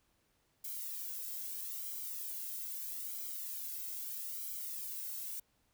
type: noise with flanger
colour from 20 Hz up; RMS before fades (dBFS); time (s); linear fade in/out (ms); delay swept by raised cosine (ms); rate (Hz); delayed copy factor
violet; -42; 0.64-5.4; 5; 1.1 to 1.73; 0.78; -0.8
effects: pink hiss -75 dBFS RMS until 5.73 s